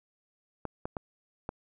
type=clicks; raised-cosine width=1 ms; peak=-20 dBFS; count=4; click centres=0.653 / 0.855 / 0.968 / 1.491 s; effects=none